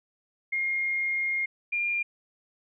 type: tone pair in turn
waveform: sine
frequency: 2133 / 2402 Hz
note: C7 / D7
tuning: +33 / +38 cents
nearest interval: major second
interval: 205 cents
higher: second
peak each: -25 dBFS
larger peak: neither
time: 0.52-1.46 / 1.72-2.03 s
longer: first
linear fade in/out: 10 ms
effects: none